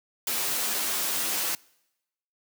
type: noise with comb filter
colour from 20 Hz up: white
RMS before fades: -28 dBFS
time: 0.27-1.55 s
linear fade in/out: 2 ms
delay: 11 ms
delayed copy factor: -0.55
effects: noise-tail reverb RT60 0.9 s tail -25 dB re dry + high-pass 200 Hz 12 dB/octave